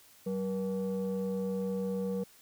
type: tone pair together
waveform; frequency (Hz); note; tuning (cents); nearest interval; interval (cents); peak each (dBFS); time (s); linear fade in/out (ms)
sine; 190 / 478.8; F#3 / A#4; +46 / +46; octave + major third; 1600; -31 / -32; 0.26-2.24; 10
effects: tanh soft clip ceiling -27 dBFS + white hiss -59 dBFS RMS until 2.41 s